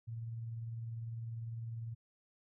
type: tone with tremolo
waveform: sine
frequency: 114.7 Hz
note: A#2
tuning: 28 cents flat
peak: -38 dBFS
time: 0.07-1.95 s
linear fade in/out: 20 ms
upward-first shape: sine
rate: 20 Hz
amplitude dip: 35%
effects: none